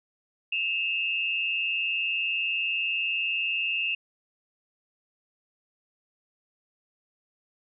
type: tone pair together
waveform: sine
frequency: 2600 / 2780 Hz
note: E7 / F7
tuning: -24 / -9 cents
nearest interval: minor second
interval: 115 cents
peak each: -28 dBFS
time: 0.52-3.95 s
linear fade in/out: 5 ms
effects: none